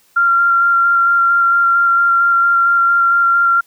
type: tone with vibrato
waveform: sine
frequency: 1381 Hz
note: F6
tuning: 20 cents flat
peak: -9 dBFS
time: 0.16-3.61 s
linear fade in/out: 10 ms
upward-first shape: square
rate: 4.4 Hz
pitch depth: 9 cents each way
effects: white hiss -54 dBFS RMS until 3.66 s